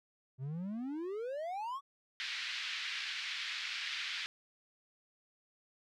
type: exponential sweep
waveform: triangle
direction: up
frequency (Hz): 125.5 to 1154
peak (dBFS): -35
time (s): 0.38-1.81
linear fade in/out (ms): 50
type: band-pass noise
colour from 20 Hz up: pink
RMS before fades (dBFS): -40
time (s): 2.2-4.26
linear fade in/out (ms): 0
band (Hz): 1800 to 4400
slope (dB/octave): 24
effects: none